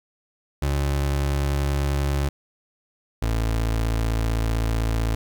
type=tone pair in turn; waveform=30% pulse; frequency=70.2 / 55.72 Hz; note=C#2 / A1; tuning=+22 / +23 cents; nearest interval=major third; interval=399 cents; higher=first; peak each=-18 dBFS; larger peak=neither; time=0.62-2.29 / 3.22-5.15 s; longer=second; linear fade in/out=5 ms; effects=10-bit